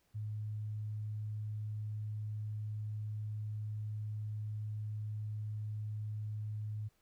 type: tone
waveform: sine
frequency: 106.5 Hz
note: G#2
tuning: 44 cents sharp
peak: -37 dBFS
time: 0.14-6.89 s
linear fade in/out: 20 ms
effects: pink hiss -75 dBFS RMS until 7.01 s